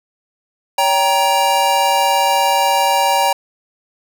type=chord; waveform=square; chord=G diminished; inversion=second; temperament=just; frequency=564.5 / 784 / 940.8 Hz; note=Db5 / G5 / Bb5; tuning=+31 / 0 / +16 cents; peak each=-21 / -17 / -16 dBFS; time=0.78-3.33 s; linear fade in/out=5 ms; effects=none